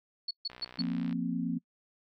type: tone bursts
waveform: sine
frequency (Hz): 4400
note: C#8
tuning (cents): -14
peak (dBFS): -31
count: 4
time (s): 0.28-0.816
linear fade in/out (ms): 5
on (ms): 29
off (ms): 140
type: click train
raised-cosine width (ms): 0.3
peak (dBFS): -31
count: 40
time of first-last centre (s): 0.5-1.127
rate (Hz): 62.2
type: chord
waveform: sine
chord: F suspended fourth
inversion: none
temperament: just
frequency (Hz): 174.61 / 232.8 / 261.9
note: F3 / Bb3 / C4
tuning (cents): 0 / -2 / +2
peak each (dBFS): -34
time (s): 0.78-1.59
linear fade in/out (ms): 20
effects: noise-tail reverb RT60 0.1 s tail -25 dB re dry